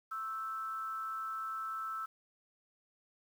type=tone with amplitude modulation; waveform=sine; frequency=1318.5 Hz; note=E6; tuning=in tune; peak=-34 dBFS; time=0.11-2.06 s; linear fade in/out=10 ms; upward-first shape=sine; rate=230 Hz; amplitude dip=55%; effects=10-bit